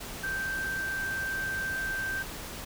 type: tone in noise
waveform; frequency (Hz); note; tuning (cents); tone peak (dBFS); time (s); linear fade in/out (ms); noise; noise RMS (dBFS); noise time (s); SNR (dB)
sine; 1565; G6; -3; -30; 0.23-2.23; 10; pink; -40; 0-2.65; +7
effects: none